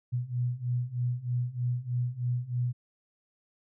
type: beating tone pair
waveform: sine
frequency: 121.2 / 124.4 Hz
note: B2 / B2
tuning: -32 / +13 cents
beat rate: 3.2 Hz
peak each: -32 / -30 dBFS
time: 0.12-2.73 s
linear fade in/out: 20 ms
effects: none